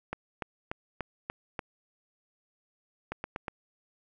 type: two click trains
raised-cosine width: 0.5 ms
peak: -18 / -19 dBFS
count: 6 / 4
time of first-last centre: 0.13-1.592 / 3.12-3.482 s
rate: 3.42 / 8.29 Hz
effects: none